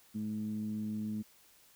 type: tone with low-pass filter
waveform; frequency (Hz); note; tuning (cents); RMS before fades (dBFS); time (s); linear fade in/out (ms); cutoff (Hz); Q
15% pulse; 106.8; G#2; +49; -37; 0.14-1.23; 20; 230; 6.3
effects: white hiss -63 dBFS RMS until 1.75 s